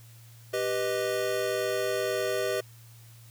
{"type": "chord", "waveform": "square", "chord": "G augmented", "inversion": "none", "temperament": "equal", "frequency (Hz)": [392, 493.9, 622.3], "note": ["G4", "B4", "D#5"], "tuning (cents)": [0, 0, 0], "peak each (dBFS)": -32, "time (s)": [0.53, 2.61], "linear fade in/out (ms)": 10, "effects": ["added 115 Hz sine -49 dBFS peak until 3.3 s", "white hiss -57 dBFS RMS until 3.3 s"]}